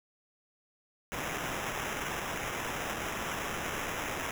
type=noise with sample-and-hold; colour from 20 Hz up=white; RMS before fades=-36 dBFS; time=1.12-4.31 s; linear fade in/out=0 ms; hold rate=4410 Hz; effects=none